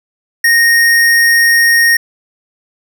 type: tone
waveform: square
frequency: 1858 Hz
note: A#6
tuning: 6 cents flat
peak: -7 dBFS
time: 0.44-1.97 s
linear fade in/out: 5 ms
effects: none